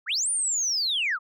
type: linear two-way sweep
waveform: sine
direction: up then down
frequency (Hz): 1110 to 9390 to 1127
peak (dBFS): -22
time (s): 0.06-1.19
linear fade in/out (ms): 50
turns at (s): 0.3
effects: tanh soft clip ceiling -19 dBFS